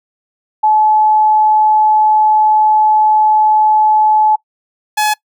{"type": "tone pair in turn", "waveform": ["sine", "sawtooth"], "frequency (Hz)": [859, 849.1], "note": ["A5", "G#5"], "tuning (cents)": [-42, 38], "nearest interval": "unison", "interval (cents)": 20, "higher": "first", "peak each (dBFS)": [-7, -7], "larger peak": "neither", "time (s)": [[0.63, 4.36], [4.97, 5.14]], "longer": "first", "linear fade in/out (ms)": 10, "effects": ["noise-tail reverb RT60 0.1 s tail -23 dB re dry"]}